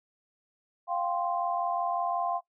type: chord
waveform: sine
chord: F suspended second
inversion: none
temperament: equal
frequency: 698.5 / 784 / 1046.5 Hz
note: F5 / G5 / C6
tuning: 0 / 0 / 0 cents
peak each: -30 / -33 / -33 dBFS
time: 0.87-2.41 s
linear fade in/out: 50 ms
effects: noise-tail reverb RT60 0.1 s tail -17 dB re dry